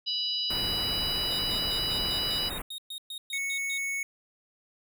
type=harmonic tone; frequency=984 Hz; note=B5; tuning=7 cents flat; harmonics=3 / 4 / 5; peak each=-32 / -32 / -32 dBFS; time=0.06-2.5 s; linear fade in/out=20 ms
type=band-stop noise; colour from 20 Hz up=pink; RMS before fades=-36 dBFS; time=0.5-2.62 s; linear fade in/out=5 ms; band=2700 to 8800 Hz; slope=48 dB/octave
type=tone bursts; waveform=45% pulse; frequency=3729 Hz; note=A#7; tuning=in tune; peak=-36 dBFS; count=13; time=1.31-3.777 s; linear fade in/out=2 ms; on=79 ms; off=120 ms
type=tone; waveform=square; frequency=2211 Hz; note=C#7; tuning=5 cents flat; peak=-30 dBFS; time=3.33-4.03 s; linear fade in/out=2 ms
effects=none